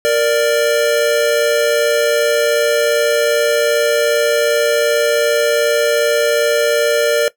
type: tone pair together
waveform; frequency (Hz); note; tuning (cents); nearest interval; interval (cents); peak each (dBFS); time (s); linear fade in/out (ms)
square; 466.2 / 588.8; A#4 / D5; 0 / +4; major third; 404; -15; 0.05-7.28; 0
effects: noise-tail reverb RT60 0.1 s tail -18 dB re dry